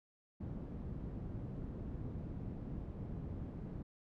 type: low-pass noise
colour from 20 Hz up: white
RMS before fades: -44 dBFS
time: 0.4-3.83 s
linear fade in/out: 10 ms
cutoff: 180 Hz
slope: 12 dB/octave
effects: none